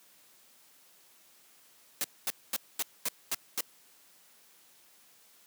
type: noise bursts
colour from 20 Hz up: white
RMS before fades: -31 dBFS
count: 7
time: 2.01-3.607 s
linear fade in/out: 0 ms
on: 31 ms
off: 230 ms
effects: white hiss -61 dBFS RMS until 5.46 s + high-pass 150 Hz 12 dB/octave